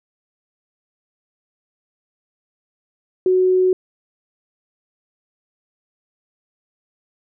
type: tone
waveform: sine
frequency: 370 Hz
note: F#4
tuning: in tune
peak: -12 dBFS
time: 3.26-3.73 s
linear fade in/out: 2 ms
effects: none